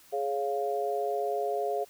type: chord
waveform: sine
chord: Db major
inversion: second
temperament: equal with one note detuned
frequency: 418.7 / 554.4 / 698.5 Hz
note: Ab4 / Db5 / F5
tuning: +14 / 0 / 0 cents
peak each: -31 / -34 / -31 dBFS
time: 0.12-1.85 s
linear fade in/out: 20 ms
effects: white hiss -57 dBFS RMS until 1.89 s